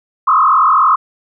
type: tone with frequency modulation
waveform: sine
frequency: 1173 Hz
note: D6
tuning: 2 cents flat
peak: -7 dBFS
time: 0.27-0.96 s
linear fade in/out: 10 ms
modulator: 43.6 Hz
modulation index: 3.1
effects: none